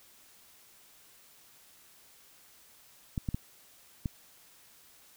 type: clicks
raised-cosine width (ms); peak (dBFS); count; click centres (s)
5; -19; 4; 3.178 / 3.288 / 3.345 / 4.058
effects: white hiss -59 dBFS RMS until 5.16 s